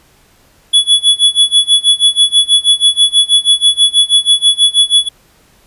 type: tone with tremolo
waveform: square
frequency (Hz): 3397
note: G#7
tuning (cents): +38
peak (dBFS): -4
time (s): 0.73-5.09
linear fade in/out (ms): 10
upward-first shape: sine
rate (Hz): 6.2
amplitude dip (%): 95
effects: pink hiss -49 dBFS RMS until 5.66 s + resampled to 32000 Hz